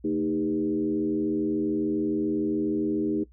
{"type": "tone with frequency modulation", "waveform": "sine", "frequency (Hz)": 311.1, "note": "D#4", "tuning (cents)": 0, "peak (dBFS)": -23, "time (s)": [0.04, 3.24], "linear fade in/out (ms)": 10, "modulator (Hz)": 87.1, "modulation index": 1, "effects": ["noise-tail reverb RT60 0.1 s tail -18 dB re dry", "added 60 Hz sine -51 dBFS peak until 3.32 s"]}